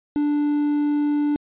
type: tone with quantisation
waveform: triangle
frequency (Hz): 293.7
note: D4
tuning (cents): 0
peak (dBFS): -16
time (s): 0.16-1.36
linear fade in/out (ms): 0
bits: 7
effects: resampled to 8000 Hz